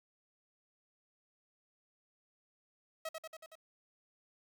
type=tone with echo; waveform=sawtooth; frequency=641 Hz; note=E5; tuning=49 cents flat; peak=-34 dBFS; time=3.05-3.09 s; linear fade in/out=5 ms; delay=93 ms; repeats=5; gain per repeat=-3 dB; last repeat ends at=3.555 s; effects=11-bit